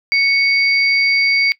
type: tone pair together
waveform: sine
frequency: 2217 / 4698 Hz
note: C#7 / D8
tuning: 0 / 0 cents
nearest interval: octave + minor second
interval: 1300 cents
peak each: -12 / -19 dBFS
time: 0.12-1.52 s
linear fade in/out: 0 ms
effects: noise-tail reverb RT60 0.1 s tail -20 dB re dry